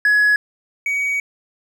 triangle tone pair in turn, 1684 / 2258 Hz, G#6 / C#7, +24 / +31 cents, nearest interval perfect fourth, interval 507 cents, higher second, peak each -9 / -16 dBFS, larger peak first, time 0.05-0.36 / 0.86-1.2 s, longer second, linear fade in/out 2 ms, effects tanh soft clip ceiling -6 dBFS

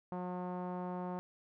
sawtooth tone with low-pass filter, 180 Hz, F#3, 47 cents flat, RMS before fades -40 dBFS, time 0.12-1.19 s, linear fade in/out 0 ms, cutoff 920 Hz, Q 2.4, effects none

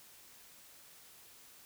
silence, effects white hiss -58 dBFS RMS until 1.65 s

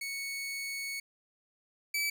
sawtooth tone pair in turn, 2217 / 2299 Hz, C#7 / D7, 0 / -37 cents, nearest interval minor second, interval 63 cents, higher second, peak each -32 / -26 dBFS, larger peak second, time 0.01-1 / 1.94-2.1 s, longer first, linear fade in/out 5 ms, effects none

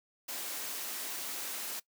white high-pass noise, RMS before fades -39 dBFS, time 0.28-1.8 s, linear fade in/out 10 ms, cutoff 220 Hz, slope 24 dB/octave, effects noise-tail reverb RT60 0.1 s tail -20 dB re dry

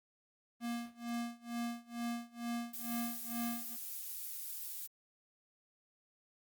square tone with tremolo, 236.1 Hz, A#3, 22 cents sharp, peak -36 dBFS, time 0.6-3.77 s, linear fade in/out 50 ms, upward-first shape sine, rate 2.2 Hz, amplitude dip 95%
violet noise, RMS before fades -43 dBFS, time 2.73-4.87 s, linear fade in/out 10 ms
effects Opus 32 kbps

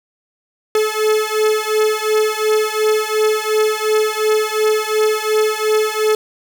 45% pulse beating tone pair, 429.7 / 432.5 Hz, A4 / A4, -41 / -30 cents, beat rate 2.8 Hz, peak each -17 dBFS, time 0.75-6.15 s, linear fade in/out 2 ms, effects none

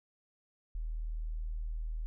sine tone, 39.59 Hz, D#1, 31 cents sharp, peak -34 dBFS, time 0.75-2.06 s, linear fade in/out 0 ms, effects none

